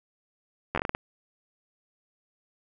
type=slowing click train; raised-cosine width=0.5 ms; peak=-12 dBFS; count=8; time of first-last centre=0.75-0.949 s; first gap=11 ms; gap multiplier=1.31; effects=none